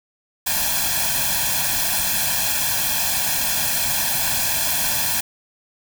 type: noise with comb filter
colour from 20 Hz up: white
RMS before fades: -21 dBFS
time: 0.46-5.21 s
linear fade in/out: 10 ms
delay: 1.2 ms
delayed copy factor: +0.95
effects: none